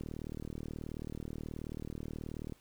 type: click train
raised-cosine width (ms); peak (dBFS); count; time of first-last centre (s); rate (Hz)
3; -28; 98; 0.01-2.523; 38.6
effects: pink hiss -66 dBFS RMS until 2.6 s